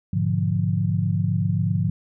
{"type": "chord", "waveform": "sine", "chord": "G# diminished seventh", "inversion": "none", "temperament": "equal", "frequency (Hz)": [103.83, 123.47, 146.83, 174.61], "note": ["G#2", "B2", "D3", "F3"], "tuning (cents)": [0, 0, 0, 0], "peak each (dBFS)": [-23, -29, -25, -24], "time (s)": [0.13, 1.9], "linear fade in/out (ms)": 5, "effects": []}